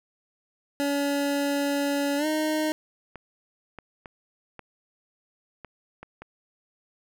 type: tone with pitch glide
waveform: 25% pulse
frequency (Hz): 283.7 to 309.4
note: C#4 to D#4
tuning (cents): +40 to -10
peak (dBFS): -20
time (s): 0.8-2.72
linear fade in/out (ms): 0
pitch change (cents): +150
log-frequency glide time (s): 2.17-2.26
type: clicks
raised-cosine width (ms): 0.5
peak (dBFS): -25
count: 7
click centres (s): 3.157 / 3.787 / 4.058 / 4.593 / 5.647 / 6.03 / 6.22
effects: none